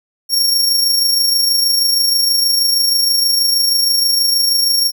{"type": "tone with amplitude modulation", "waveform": "sawtooth", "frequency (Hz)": 5530, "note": "F8", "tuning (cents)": -18, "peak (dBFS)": -7, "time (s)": [0.29, 4.92], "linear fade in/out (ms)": 50, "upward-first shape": "sine", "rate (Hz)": 26.3, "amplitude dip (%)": 40, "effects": []}